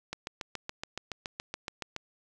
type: click train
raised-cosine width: 0.2 ms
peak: -18 dBFS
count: 14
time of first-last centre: 0.13-1.964 s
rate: 7.09 Hz
effects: none